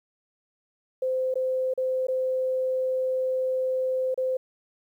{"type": "tone with dropouts", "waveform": "sine", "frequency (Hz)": 517, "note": "C5", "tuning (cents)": -21, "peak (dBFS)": -23, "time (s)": [1.02, 4.37], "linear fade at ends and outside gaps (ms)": 5, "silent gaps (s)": [[1.341, 1.355], [1.738, 1.776], [2.07, 2.083], [4.144, 4.176]], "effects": ["10-bit"]}